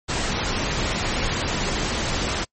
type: noise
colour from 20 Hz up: pink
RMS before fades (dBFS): -24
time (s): 0.08-2.45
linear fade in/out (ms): 20
effects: noise-tail reverb RT60 0.1 s tail -26 dB re dry + MP3 32 kbps